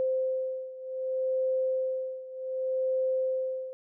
sine beating tone pair, 520 / 520.66 Hz, C5 / C5, -11 / -9 cents, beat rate 0.66 Hz, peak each -29 / -32 dBFS, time 0-3.73 s, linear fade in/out 0 ms, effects none

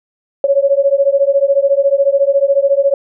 sine beating tone pair, 549 / 563 Hz, C#5 / C#5, -17 / +27 cents, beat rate 14 Hz, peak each -12 dBFS, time 0.44-2.94 s, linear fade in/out 2 ms, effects none

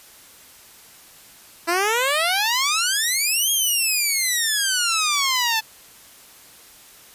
10% pulse exponential two-way sweep, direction up then down, 329.5 to 3286 to 867 Hz, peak -10 dBFS, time 1.67-5.61 s, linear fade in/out 20 ms, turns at 3.51 s, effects white hiss -47 dBFS RMS until 7.14 s + resampled to 32000 Hz

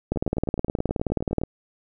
two click trains, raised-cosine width 2 ms, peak -9 / -19 dBFS, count 26 / 13, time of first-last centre 0.12-1.436 / 0.16-1.415 s, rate 19 / 9.56 Hz, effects none

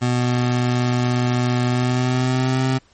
25% pulse tone with pitch glide, 123.47 to 130.81 Hz, B2 to C3, 0 to 0 cents, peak -13 dBFS, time 0.01-2.79 s, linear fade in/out 20 ms, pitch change +100 cents, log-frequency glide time 1.67-2.66 s, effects pink hiss -56 dBFS RMS until 2.93 s + MP3 32 kbps

